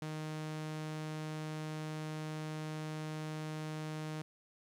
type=tone; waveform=sawtooth; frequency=155.1 Hz; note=D#3; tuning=5 cents flat; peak=-35 dBFS; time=0.02-4.22 s; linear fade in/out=2 ms; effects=low-pass 9000 Hz 12 dB/octave + 11-bit